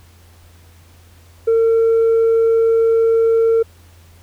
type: tone with tanh clipping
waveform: triangle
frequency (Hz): 454.4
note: A#4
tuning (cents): -44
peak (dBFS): -11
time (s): 1.47-3.63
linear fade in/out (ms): 10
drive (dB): 6
effects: added 85 Hz sine -44 dBFS peak until 4.22 s + pink hiss -51 dBFS RMS until 4.22 s